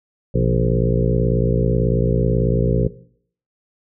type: harmonic tone with a mistuned harmonic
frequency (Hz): 58.2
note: A#1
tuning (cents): -2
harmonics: 1 / 2 / 3 / 4 / 5 / 6 / 7 / 8 / 9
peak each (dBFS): -22 / -19 / -21 / -28 / -29 / -30 / -26 / -25 / -27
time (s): 0.34-2.88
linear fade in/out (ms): 10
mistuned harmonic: 2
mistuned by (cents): +120
effects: noise-tail reverb RT60 0.6 s tail -18 dB re dry

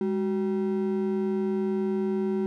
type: ring-modulated tone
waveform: triangle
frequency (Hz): 290.2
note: D4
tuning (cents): -21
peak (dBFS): -19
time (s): 0.01-2.46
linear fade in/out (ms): 0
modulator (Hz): 85.4
effects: none

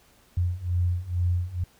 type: beating tone pair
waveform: sine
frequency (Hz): 87.2 / 89.4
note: F2 / F2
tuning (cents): -2 / +41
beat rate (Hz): 2.2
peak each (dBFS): -27 / -25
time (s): 0.37-1.64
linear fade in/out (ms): 5
effects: pink hiss -59 dBFS RMS until 1.79 s

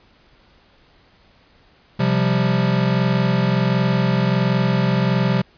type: chord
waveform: square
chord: C suspended fourth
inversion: none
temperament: equal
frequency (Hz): 130.81 / 174.61 / 196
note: C3 / F3 / G3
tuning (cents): 0 / 0 / 0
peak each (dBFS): -20 / -21 / -22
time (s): 1.99-5.42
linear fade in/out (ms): 10
effects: pink hiss -54 dBFS RMS until 5.57 s + resampled to 11025 Hz

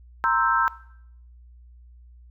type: chord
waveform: sine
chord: C dominant seventh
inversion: third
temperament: equal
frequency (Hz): 932.3 / 1046.5 / 1318.5 / 1568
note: Bb5 / C6 / E6 / G6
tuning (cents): 0 / 0 / 0 / 0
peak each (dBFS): -24 / -26 / -22 / -25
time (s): 0.24-0.68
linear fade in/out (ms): 0
effects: noise-tail reverb RT60 0.7 s tail -19 dB re dry + added 60 Hz sine -46 dBFS peak until 2.3 s

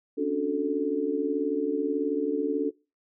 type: chord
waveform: sine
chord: D major seventh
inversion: third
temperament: just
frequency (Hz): 275.3 / 293.7 / 367.1 / 440.5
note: C#4 / D4 / F#4 / A4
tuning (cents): -12 / 0 / -14 / +2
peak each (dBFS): -33 / -28 / -33 / -28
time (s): 0.17-2.71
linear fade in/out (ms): 20
effects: noise-tail reverb RT60 0.3 s tail -23 dB re dry

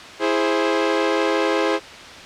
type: chord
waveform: sawtooth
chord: E augmented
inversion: none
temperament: equal with one note detuned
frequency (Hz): 329.6 / 415.3 / 526.3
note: E4 / G#4 / B#4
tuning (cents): 0 / 0 / +10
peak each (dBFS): -18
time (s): 0.19-1.8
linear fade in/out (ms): 50
effects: white hiss -37 dBFS RMS until 2.25 s + low-pass 4000 Hz 12 dB/octave

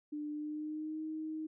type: tone with pitch glide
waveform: sine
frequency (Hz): 298.2 to 313.4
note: D4 to D#4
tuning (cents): +27 to +13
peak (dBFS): -37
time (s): 0.12-1.47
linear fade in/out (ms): 10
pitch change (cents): +86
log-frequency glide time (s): 0.32-1.02
effects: none

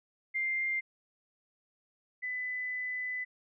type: tone pair in turn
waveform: sine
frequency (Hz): 2101 / 2002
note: C7 / B6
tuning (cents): +7 / +23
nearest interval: minor second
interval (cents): 84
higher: first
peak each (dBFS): -29 / -33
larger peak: first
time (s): 0.34-0.81 / 2.22-3.25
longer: second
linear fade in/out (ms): 20
effects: none

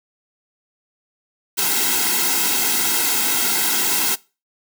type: noise with comb filter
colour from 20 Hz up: white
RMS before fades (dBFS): -19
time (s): 1.57-4.16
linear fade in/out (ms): 20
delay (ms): 1.7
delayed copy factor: -1
effects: noise-tail reverb RT60 0.3 s tail -22 dB re dry + high-pass 200 Hz 12 dB/octave

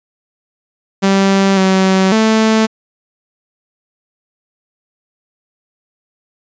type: tone with pitch steps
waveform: sawtooth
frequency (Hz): 194.9 / 189.8 / 220.1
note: G3 / F#3 / A3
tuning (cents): -10 / +44 / +1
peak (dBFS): -5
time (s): 1.02-2.67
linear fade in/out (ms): 20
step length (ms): 550
effects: resampled to 16000 Hz

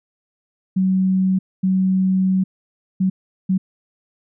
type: tone bursts at uneven times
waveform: sine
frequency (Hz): 188.2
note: F#3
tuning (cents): +30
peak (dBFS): -14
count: 4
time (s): 0.76-1.39 / 1.63-2.44 / 3-3.1 / 3.49-3.58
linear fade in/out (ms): 10
effects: none

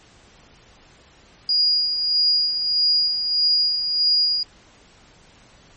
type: tone with tremolo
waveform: sine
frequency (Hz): 4871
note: D#8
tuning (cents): -38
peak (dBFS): -14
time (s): 1.49-4.43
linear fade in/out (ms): 2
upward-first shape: sine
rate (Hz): 1.6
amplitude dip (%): 55
effects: pink hiss -51 dBFS RMS until 5.76 s + MP3 32 kbps

